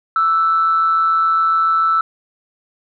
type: tone with amplitude modulation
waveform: sine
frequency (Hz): 1323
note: E6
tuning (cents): +6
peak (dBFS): -9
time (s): 0.16-2.01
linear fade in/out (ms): 2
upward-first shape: sine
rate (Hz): 167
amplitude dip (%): 50
effects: tanh soft clip ceiling -6 dBFS